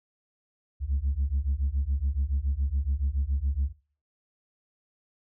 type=beating tone pair; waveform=sine; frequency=65.7 / 72.8 Hz; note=C2 / D2; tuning=+8 / -15 cents; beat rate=7.1 Hz; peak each=-27 / -26 dBFS; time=0.8-3.73 s; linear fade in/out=50 ms; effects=noise-tail reverb RT60 0.4 s tail -18 dB re dry + tanh soft clip ceiling -20 dBFS